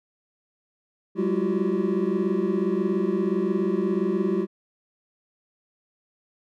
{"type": "tone cluster", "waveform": "triangle", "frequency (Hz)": [188.4, 205.4, 337.6, 363.4, 385], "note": ["F#3", "G#3", "E4", "F#4", "G4"], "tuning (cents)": [32, -19, 41, -31, -31], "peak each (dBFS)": -26, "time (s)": [1.15, 4.47], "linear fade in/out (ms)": 50, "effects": []}